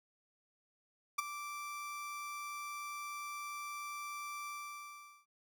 30% pulse tone with ADSR envelope, 1171 Hz, D6, 5 cents flat, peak -26 dBFS, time 1.18-5.26 s, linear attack 10 ms, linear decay 15 ms, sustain -13 dB, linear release 780 ms, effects none

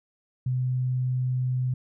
sine tone, 127.2 Hz, C3, 48 cents flat, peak -23 dBFS, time 0.46-1.74 s, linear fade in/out 5 ms, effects none

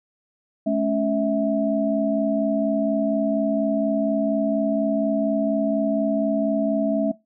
sine tone cluster, 214.3 / 278.5 / 651 Hz, A3 / C#4 / E5, -45 / +8 / -22 cents, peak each -23 dBFS, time 0.66-7.12 s, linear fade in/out 10 ms, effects noise-tail reverb RT60 0.2 s tail -19 dB re dry

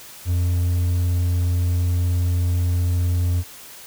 triangle tone, 88.1 Hz, F2, 16 cents sharp, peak -15 dBFS, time 0.25-3.44 s, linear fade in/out 50 ms, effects white hiss -41 dBFS RMS until 3.86 s

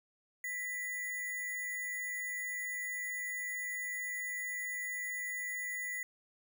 sine tone with sample-and-hold, 1975.5 Hz, B6, in tune, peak -36 dBFS, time 0.44-6.03 s, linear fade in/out 2 ms, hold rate 8820 Hz, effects none

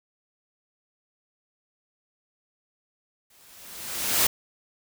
white noise with exponential growth, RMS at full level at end -19 dBFS, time 3.3-4.27 s, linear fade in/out 5 ms, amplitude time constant 210 ms, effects none

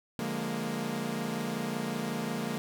sawtooth chord, Bb dominant seventh, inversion first, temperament equal with one note detuned, 146.83 / 176.64 / 207.7 / 233.1 Hz, D3 / F3 / Ab3 / Bb3, 0 / +20 / 0 / 0 cents, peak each -36 / -35 / -33 / -31 dBFS, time 0.19-2.58 s, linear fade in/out 0 ms, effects none

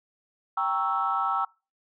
sine chord, G diminished seventh, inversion none, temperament equal, 784 / 932.3 / 1108.7 / 1318.5 Hz, G5 / Bb5 / Db6 / Fb6, 0 / 0 / 0 / 0 cents, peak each -29 / -31 / -31 / -26 dBFS, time 0.57-1.45 s, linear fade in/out 5 ms, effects noise-tail reverb RT60 0.3 s tail -25 dB re dry + tanh soft clip ceiling -14 dBFS

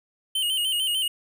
square tone with vibrato, 2978 Hz, F#7, 11 cents sharp, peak -23 dBFS, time 0.35-1.08 s, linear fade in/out 5 ms, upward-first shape square, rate 6.7 Hz, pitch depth 62 cents each way, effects none

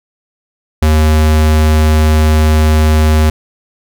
square tone, 77.5 Hz, D#2, 6 cents flat, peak -7 dBFS, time 0.82-3.3 s, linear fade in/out 5 ms, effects none

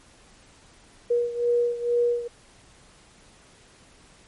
sine beating tone pair, 478 / 480.2 Hz, A#4 / B4, +43 / -49 cents, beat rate 2.2 Hz, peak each -22 / -26 dBFS, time 1.1-2.28 s, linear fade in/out 10 ms, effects pink hiss -54 dBFS RMS until 4.27 s + MP3 48 kbps

